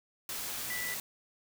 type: tone in noise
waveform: sine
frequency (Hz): 1975.5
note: B6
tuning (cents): 0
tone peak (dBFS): -36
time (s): 0.7-0.94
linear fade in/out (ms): 2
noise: white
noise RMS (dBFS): -38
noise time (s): 0.29-1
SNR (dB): -1
effects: none